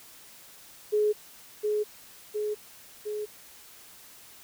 sine tone with echo, 421.7 Hz, G#4, 26 cents sharp, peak -21 dBFS, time 0.92-1.13 s, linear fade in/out 20 ms, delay 710 ms, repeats 3, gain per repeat -3 dB, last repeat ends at 3.26 s, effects white hiss -51 dBFS RMS until 4.43 s

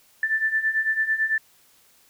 sine beating tone pair, 1760 / 1769 Hz, A6 / A6, 0 / +9 cents, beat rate 9 Hz, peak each -26 / -22 dBFS, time 0.23-1.38 s, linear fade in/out 2 ms, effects white hiss -58 dBFS RMS until 2.09 s

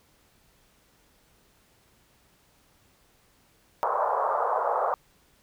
white band-pass noise, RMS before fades -26 dBFS, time 3.83-4.94 s, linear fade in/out 0 ms, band 490 to 1200 Hz, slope 48 dB/octave, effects pink hiss -63 dBFS RMS until 5.42 s

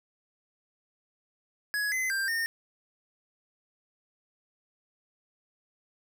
square tone with pitch steps, 1677 / 2041 / 1583 / 1828 Hz, G#6 / C7 / G6 / A#6, +16 / -44 / +17 / -34 cents, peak -28 dBFS, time 1.74-2.46 s, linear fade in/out 0 ms, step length 180 ms, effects none

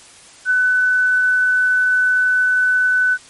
sine tone, 1500 Hz, F#6, 23 cents sharp, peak -12 dBFS, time 0.45-3.18 s, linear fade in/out 50 ms, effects white hiss -43 dBFS RMS until 3.29 s + MP3 48 kbps

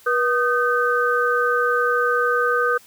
sine tone cluster, 484 / 1234 / 1537 Hz, B4 / D#6 / G6, -35 / -15 / -35 cents, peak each -21 dBFS, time 0.06-2.78 s, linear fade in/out 10 ms, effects white hiss -50 dBFS RMS until 2.86 s

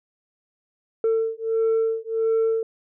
sine beating tone pair, 448.3 / 449.8 Hz, A4 / A4, +32 / +38 cents, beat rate 1.5 Hz, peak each -21 dBFS, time 1.04-2.63 s, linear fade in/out 2 ms, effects tanh soft clip ceiling -16 dBFS

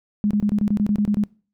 sine tone bursts, 207.7 Hz, G#3, in tune, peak -16 dBFS, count 11, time 0.24-1.237 s, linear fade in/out 0 ms, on 67 ms, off 26 ms, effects noise-tail reverb RT60 0.4 s tail -24 dB re dry

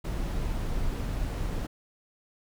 brown noise, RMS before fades -30 dBFS, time 0.04-1.67 s, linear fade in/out 10 ms, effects none

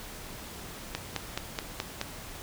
click train, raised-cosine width 0.2 ms, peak -13 dBFS, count 6, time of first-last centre 0.95-2.014 s, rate 4.7 Hz, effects pink hiss -43 dBFS RMS until 2.42 s

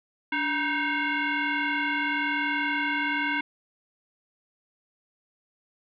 sine tone with frequency modulation, 290 Hz, D4, 22 cents flat, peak -24 dBFS, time 0.32-3.41 s, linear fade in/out 5 ms, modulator 621 Hz, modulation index 3.8, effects none

